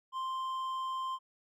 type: tone with hard clipping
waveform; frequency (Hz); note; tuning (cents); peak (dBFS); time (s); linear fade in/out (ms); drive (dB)
sine; 1046.5; C6; 0; -35; 0.12-1.19; 50; 5
effects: none